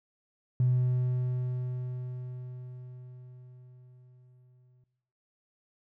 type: tone with exponential decay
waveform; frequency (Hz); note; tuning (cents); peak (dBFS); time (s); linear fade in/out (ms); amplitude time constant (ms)
triangle; 125.5; B2; +28; -18; 0.6-4.84; 2; 920
effects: noise-tail reverb RT60 0.9 s tail -18 dB re dry + tanh soft clip ceiling -19 dBFS